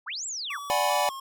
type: linear two-way sweep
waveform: sine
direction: up then down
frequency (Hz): 779 to 7830 to 779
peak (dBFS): -31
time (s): 0.06-0.59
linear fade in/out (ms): 20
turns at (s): 0.26
type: tone with vibrato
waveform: square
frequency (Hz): 1108.7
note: C#6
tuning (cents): 0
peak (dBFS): -36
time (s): 0.5-1.2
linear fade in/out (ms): 5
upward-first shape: square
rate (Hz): 2.5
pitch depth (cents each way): 51
type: chord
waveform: square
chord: G# half-diminished seventh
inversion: second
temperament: equal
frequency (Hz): 587.3 / 740 / 830.6 / 987.8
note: D5 / F#5 / G#5 / B5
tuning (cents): 0 / 0 / 0 / 0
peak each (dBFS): -29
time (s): 0.7-1.09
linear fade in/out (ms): 0
effects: none